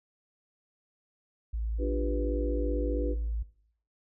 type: tone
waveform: sine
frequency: 55.4 Hz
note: A1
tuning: 13 cents sharp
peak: -29 dBFS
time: 1.53-3.43 s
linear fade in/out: 10 ms
type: chord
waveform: sine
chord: G dominant seventh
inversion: second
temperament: equal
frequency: 293.7 / 349.2 / 392 / 493.9 Hz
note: D4 / F4 / G4 / B4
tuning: 0 / 0 / 0 / 0 cents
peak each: -33 / -38 / -38 / -33 dBFS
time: 1.78-3.16 s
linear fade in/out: 50 ms
effects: noise-tail reverb RT60 0.6 s tail -17 dB re dry